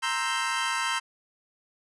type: chord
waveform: 25% pulse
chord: C dominant seventh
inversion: third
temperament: equal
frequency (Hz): 932.3 / 1046.5 / 1318.5 / 1568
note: Bb5 / C6 / E6 / G6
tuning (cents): 0 / 0 / 0 / 0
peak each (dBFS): -28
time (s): 0.02-1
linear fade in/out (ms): 20
effects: resampled to 24000 Hz